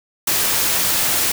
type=noise; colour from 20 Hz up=white; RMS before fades=-18 dBFS; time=0.27-1.32 s; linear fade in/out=5 ms; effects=none